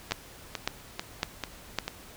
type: two click trains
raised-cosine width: 0.2 ms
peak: -9 / -14 dBFS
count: 4 / 5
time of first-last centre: 0.12-1.787 / 0.11-1.88 s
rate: 1.8 / 2.26 Hz
effects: pink hiss -49 dBFS RMS until 2.16 s